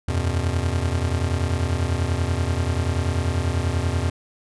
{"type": "chord", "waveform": "square", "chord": "E suspended second", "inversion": "none", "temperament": "just", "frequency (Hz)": [82.41, 92.71, 123.61], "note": ["E2", "F#2", "B2"], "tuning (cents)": [0, 4, 2], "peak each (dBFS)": [-24, -26, -28], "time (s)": [0.08, 4.1], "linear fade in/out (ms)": 5, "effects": ["resampled to 24000 Hz"]}